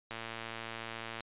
click train, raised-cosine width 0.3 ms, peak -24 dBFS, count 126, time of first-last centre 0.11-1.206 s, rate 114 Hz, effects resampled to 8000 Hz

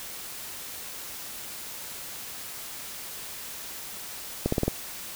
accelerating click train, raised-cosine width 2 ms, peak -10 dBFS, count 5, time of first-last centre 4.46-4.68 s, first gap 64 ms, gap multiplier 0.9, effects white hiss -39 dBFS RMS until 5.15 s

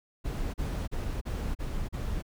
brown noise bursts, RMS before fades -32 dBFS, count 6, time 0.24-2.225 s, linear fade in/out 20 ms, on 300 ms, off 37 ms, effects none

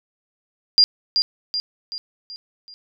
sine tone with echo, 4800 Hz, D8, 37 cents sharp, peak -9 dBFS, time 0.78-0.84 s, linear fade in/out 0 ms, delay 380 ms, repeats 5, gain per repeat -6 dB, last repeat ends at 2.74 s, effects none

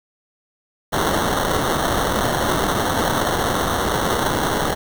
violet noise with sample-and-hold, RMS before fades -20 dBFS, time 0.92-4.75 s, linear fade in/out 20 ms, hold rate 2450 Hz, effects none

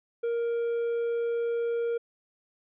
triangle tone, 467.9 Hz, A#4, 6 cents sharp, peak -24 dBFS, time 0.23-1.98 s, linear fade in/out 10 ms, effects resampled to 8000 Hz

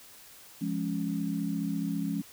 sine chord, Db major, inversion first, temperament just, 173.24 / 207.9 / 277.2 Hz, F3 / Ab3 / Db4, -14 / +2 / 0 cents, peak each -33 dBFS, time 0.61-2.22 s, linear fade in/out 10 ms, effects white hiss -52 dBFS RMS until 2.32 s

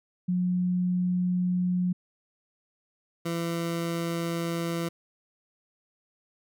sine / 20% pulse tone pair in turn, 180.2 / 168.32 Hz, F#3 / E3, -45 / +36 cents, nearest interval minor second, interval 119 cents, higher first, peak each -23 dBFS, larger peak neither, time 0.28-1.93 / 3.25-4.89 s, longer first, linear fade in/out 10 ms, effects none

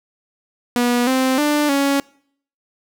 sawtooth tone with pitch steps, 242.7 / 260.6 / 296.1 / 278.7 Hz, B3 / C4 / D4 / C#4, -30 / -7 / +14 / +9 cents, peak -11 dBFS, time 0.76-2 s, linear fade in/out 0 ms, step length 310 ms, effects noise-tail reverb RT60 0.6 s tail -25 dB re dry

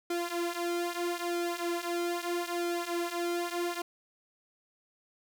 sawtooth tone with flanger, 346.4 Hz, F4, 14 cents flat, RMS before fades -33 dBFS, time 0.1-3.82 s, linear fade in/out 5 ms, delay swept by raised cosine 1.8 to 6.9 ms, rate 0.78 Hz, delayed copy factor -0.8, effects none

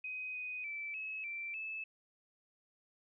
sine tone with pitch steps, 2513 / 2497 / 2323 / 2578 / 2345 / 2612 Hz, D#7 / D#7 / D7 / E7 / D7 / E7, +17 / +6 / -20 / -39 / -3 / -17 cents, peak -39 dBFS, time 0.04-1.84 s, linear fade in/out 5 ms, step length 300 ms, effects none

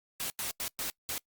white noise bursts at uneven times, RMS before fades -35 dBFS, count 5, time 0.2-0.3 / 0.39-0.51 / 0.6-0.68 / 0.79-0.9 / 1.09-1.18 s, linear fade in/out 0 ms, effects noise-tail reverb RT60 0.1 s tail -25 dB re dry + Opus 48 kbps

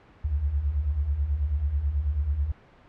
sine beating tone pair, 65.41 / 74.61 Hz, C2 / D2, 0 / +28 cents, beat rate 9.2 Hz, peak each -30 / -24 dBFS, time 0.24-2.52 s, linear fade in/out 10 ms, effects pink hiss -54 dBFS RMS until 2.88 s + low-pass 2000 Hz 12 dB/octave

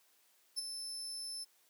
30% pulse tone with ADSR envelope, 5274 Hz, E8, in tune, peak -29 dBFS, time 0.56-1.45 s, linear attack 26 ms, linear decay 17 ms, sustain -8 dB, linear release 21 ms, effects white hiss -70 dBFS RMS until 1.69 s + high-pass 300 Hz 12 dB/octave

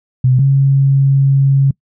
sine tone pair in turn, 128.1 / 137.06 Hz, C3 / C#3, -36 / -19 cents, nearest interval minor second, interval 117 cents, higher second, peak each -7 dBFS, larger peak neither, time 0.24-0.39 / 0.39-1.71 s, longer second, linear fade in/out 5 ms, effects noise-tail reverb RT60 0.1 s tail -24 dB re dry

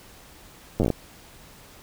slowing click train, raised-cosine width 2 ms, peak -9 dBFS, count 8, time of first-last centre 0.8-0.903 s, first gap 9 ms, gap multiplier 1.16, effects pink hiss -49 dBFS RMS until 1.82 s

